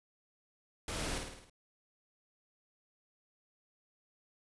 pink noise with echo, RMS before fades -39 dBFS, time 0.88-1.18 s, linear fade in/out 2 ms, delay 53 ms, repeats 6, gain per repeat -4 dB, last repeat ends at 1.498 s, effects resampled to 24000 Hz

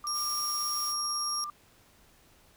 sine tone with tremolo, 1190 Hz, D6, 22 cents sharp, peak -33 dBFS, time 0.04-1.5 s, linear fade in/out 2 ms, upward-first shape triangle, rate 18 Hz, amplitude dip 35%
35% pulse tone, 5588 Hz, F8, in tune, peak -28 dBFS, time 0.07-1.44 s, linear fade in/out 0 ms
blue noise, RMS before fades -42 dBFS, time 0.13-0.95 s, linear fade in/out 50 ms
effects pink hiss -61 dBFS RMS until 2.56 s

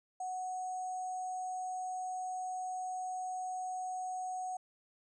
sine tone with sample-and-hold, 740 Hz, F#5, in tune, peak -36 dBFS, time 0.2-4.57 s, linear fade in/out 5 ms, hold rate 7350 Hz, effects resampled to 24000 Hz

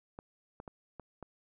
clicks, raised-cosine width 1 ms, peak -30 dBFS, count 5, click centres 0.189 / 0.601 / 0.678 / 0.997 / 1.227 s, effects none

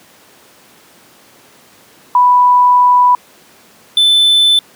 sine / triangle tone pair in turn, 987.8 / 3520 Hz, B5 / A7, 0 / 0 cents, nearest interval octave + minor seventh, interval 2200 cents, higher second, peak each -5 dBFS, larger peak neither, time 2.15-3.15 / 3.97-4.59 s, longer first, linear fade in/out 2 ms, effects pink hiss -44 dBFS RMS until 4.75 s + high-pass 200 Hz 12 dB/octave

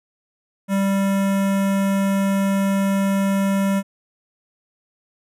square tone with notch filter, 196 Hz, G3, in tune, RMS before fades -19 dBFS, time 0.68-3.83 s, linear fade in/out 50 ms, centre 4400 Hz, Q 1, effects resampled to 32000 Hz

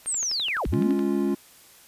click train, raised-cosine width 0.3 ms, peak -23 dBFS, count 12, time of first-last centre 0.06-0.992 s, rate 11.8 Hz
sine linear two-way sweep, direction down then up, 8870 to 40.06 to 306.8 Hz, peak -24 dBFS, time 0.06-0.94 s, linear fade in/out 20 ms, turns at 0.67 s
triangle chord, Db major, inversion second, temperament equal, 207.7 / 277.2 / 349.2 Hz, Ab3 / Db4 / F4, 0 / 0 / 0 cents, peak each -24 dBFS, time 0.72-1.35 s, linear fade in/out 10 ms
effects white hiss -52 dBFS RMS until 1.87 s + resampled to 32000 Hz

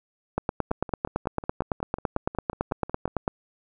two click trains, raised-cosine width 1 ms, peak -10 / -22 dBFS, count 27 / 14, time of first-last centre 0.38-3.279 / 0.71-3.078 s, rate 8.97 / 5.49 Hz, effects none

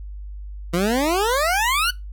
20% pulse exponential sweep, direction up, 164.81 to 1515 Hz, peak -13 dBFS, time 0.73-1.91 s, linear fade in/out 10 ms, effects noise-tail reverb RT60 0.2 s tail -21 dB re dry + added 50 Hz sine -31 dBFS peak until 2.12 s

